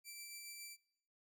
10% pulse tone with tremolo, 2336 Hz, D7, 10 cents flat, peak -39 dBFS, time 0.04-0.77 s, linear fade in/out 50 ms, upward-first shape sine, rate 7.2 Hz, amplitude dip 25%, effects noise-tail reverb RT60 0.7 s tail -24 dB re dry

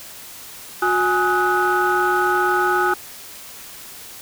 sine tone cluster, 362.8 / 832 / 1264 / 1480 Hz, F#4 / G#5 / D#6 / F#6, -34 / +3 / +27 / 0 cents, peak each -20 dBFS, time 0.82-2.94 s, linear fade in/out 5 ms, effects tanh soft clip ceiling -9 dBFS + white hiss -38 dBFS RMS until 4.21 s

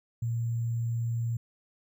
sine tone with sample-and-hold, 116.54 Hz, A#2, in tune, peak -27 dBFS, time 0.22-1.37 s, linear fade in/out 5 ms, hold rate 7350 Hz, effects none

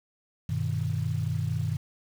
sine chord, G augmented, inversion none, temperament equal with one note detuned, 98 / 122.26 / 155.56 Hz, G2 / B2 / D#3, 0 / -17 / 0 cents, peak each -30 dBFS, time 0.49-1.77 s, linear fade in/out 5 ms, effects tanh soft clip ceiling -16 dBFS + 8-bit

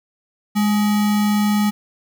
sine tone with sample-and-hold, 207.7 Hz, G#3, in tune, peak -14 dBFS, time 0.55-1.71 s, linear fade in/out 20 ms, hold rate 1050 Hz, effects none

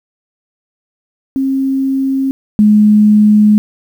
sine tone pair in turn, 268.5 / 210.8 Hz, C4 / G#3, +45 / +26 cents, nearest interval major third, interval 419 cents, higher first, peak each -11 / -4 dBFS, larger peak second, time 1.36-2.31 / 2.59-3.58 s, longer second, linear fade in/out 0 ms, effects 7-bit

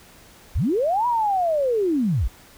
sine linear two-way sweep, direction up then down, 36.52 to 987.8 to 36.52 Hz, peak -18 dBFS, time 0.55-2.28 s, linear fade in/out 10 ms, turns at 1.07 s, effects pink hiss -49 dBFS RMS until 2.57 s

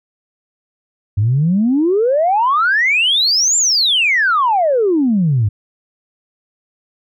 sine exponential two-way sweep, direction up then down, 97 to 7420 to 97 Hz, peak -10 dBFS, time 1.17-5.49 s, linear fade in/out 10 ms, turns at 3.57 s, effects tanh soft clip ceiling -6 dBFS

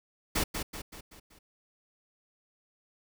pink noise with echo, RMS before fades -28 dBFS, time 0.35-0.44 s, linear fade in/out 10 ms, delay 190 ms, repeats 5, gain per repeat -6 dB, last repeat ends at 1.39 s, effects none

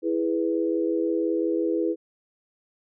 sine chord, E major, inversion none, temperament equal, 329.6 / 415.3 / 493.9 Hz, E4 / G#4 / B4, 0 / 0 / 0 cents, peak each -24 / -28 / -28 dBFS, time 0.02-1.96 s, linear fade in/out 50 ms, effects none

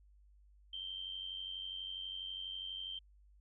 sine tone with amplitude modulation, 3136 Hz, G7, in tune, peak -38 dBFS, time 0.73-2.99 s, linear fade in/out 5 ms, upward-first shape sine, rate 92.2 Hz, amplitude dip 65%, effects added 50 Hz sine -61 dBFS peak until 3.4 s

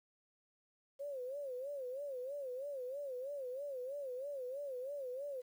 sine tone with vibrato, 536 Hz, C5, 42 cents sharp, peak -40 dBFS, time 0.99-5.42 s, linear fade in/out 20 ms, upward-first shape sine, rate 3.1 Hz, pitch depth 140 cents each way, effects 11-bit

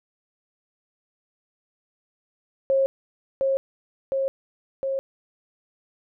sine tone with echo, 540 Hz, C#5, 45 cents flat, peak -17 dBFS, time 2.7-2.86 s, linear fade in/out 0 ms, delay 710 ms, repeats 3, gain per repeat -2 dB, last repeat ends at 4.99 s, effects none

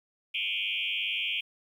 sine tone with frequency modulation, 2794 Hz, F7, in tune, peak -28 dBFS, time 0.34-1.41 s, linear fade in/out 10 ms, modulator 97.5 Hz, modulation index 5.1, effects 10-bit

